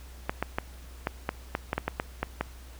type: clicks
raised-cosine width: 0.5 ms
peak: -12 dBFS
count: 12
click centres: 0.295 / 0.426 / 0.585 / 1.071 / 1.291 / 1.551 / 1.731 / 1.78 / 1.88 / 1.999 / 2.23 / 2.41 s
effects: added 62 Hz sine -44 dBFS peak until 2.79 s + pink hiss -53 dBFS RMS until 2.79 s